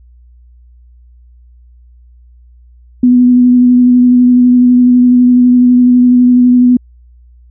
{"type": "tone with vibrato", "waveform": "sine", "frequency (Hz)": 247.5, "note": "B3", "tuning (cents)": 4, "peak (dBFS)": -3, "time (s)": [3.03, 6.77], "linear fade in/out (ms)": 5, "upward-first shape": "sine", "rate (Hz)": 12, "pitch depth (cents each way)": 15, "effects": ["added 60 Hz sine -38 dBFS peak until 7.5 s"]}